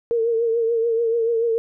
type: tone with vibrato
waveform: sine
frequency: 460 Hz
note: A#4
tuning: 23 cents flat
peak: -17 dBFS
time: 0.11-1.58 s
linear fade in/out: 0 ms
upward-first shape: triangle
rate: 6.9 Hz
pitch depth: 57 cents each way
effects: none